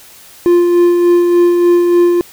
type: tone with tremolo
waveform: triangle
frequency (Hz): 349.2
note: F4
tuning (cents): 0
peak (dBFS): -3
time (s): 0.46-2.21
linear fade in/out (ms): 0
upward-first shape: sine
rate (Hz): 3.4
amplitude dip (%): 35
effects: white hiss -39 dBFS RMS until 2.32 s